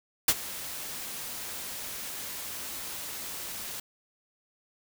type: noise with ADSR envelope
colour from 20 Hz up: white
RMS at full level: -19 dBFS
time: 0.28-3.8 s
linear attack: 4 ms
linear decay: 49 ms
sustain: -19 dB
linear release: 5 ms
effects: none